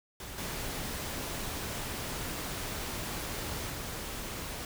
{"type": "noise with level steps", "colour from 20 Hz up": "pink", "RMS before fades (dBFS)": [-43, -37, -39], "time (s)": [0.2, 4.65], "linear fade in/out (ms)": 2, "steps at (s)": [0.38, 3.7], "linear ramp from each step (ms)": 2, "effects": []}